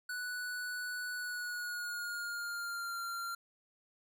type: tone with pitch glide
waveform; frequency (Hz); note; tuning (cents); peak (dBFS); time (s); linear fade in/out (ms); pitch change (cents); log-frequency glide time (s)
square; 1480 to 1380.9; F#6 to F6; 0 to -20; -38; 0.09-3.35; 5; -120; 1.14-3.01
effects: none